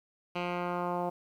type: tone with low-pass filter sweep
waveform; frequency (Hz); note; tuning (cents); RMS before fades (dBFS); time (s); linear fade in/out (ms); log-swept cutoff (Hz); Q
10% pulse; 176.5; F3; +19; -33; 0.35-1.1; 10; 2900 to 770; 1.8
effects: 10-bit